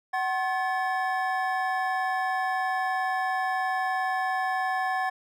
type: tone cluster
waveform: triangle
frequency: 752 / 1071 / 1731 Hz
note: F#5 / C6 / A6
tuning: +28 / +40 / -29 cents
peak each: -25 / -31 / -29 dBFS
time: 0.13-5.1 s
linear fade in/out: 10 ms
effects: none